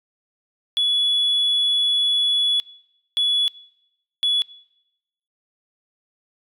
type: tone bursts at uneven times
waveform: sine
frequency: 3403 Hz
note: G#7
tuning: 41 cents sharp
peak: -15 dBFS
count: 3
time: 0.77-2.6 / 3.17-3.48 / 4.23-4.42 s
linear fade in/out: 0 ms
effects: noise-tail reverb RT60 0.9 s tail -24 dB re dry + tanh soft clip ceiling -14 dBFS